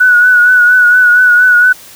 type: tone with vibrato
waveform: sine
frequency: 1473 Hz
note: F#6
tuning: 8 cents flat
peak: -3 dBFS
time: 0-1.73 s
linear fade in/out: 10 ms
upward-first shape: triangle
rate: 4.3 Hz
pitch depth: 45 cents each way
effects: white hiss -35 dBFS RMS until 1.95 s